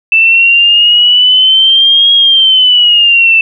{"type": "exponential two-way sweep", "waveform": "sine", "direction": "up then down", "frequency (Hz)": [2647, 3290, 2647], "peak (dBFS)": -3, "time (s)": [0.12, 3.41], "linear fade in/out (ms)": 2, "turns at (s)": 2.13, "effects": []}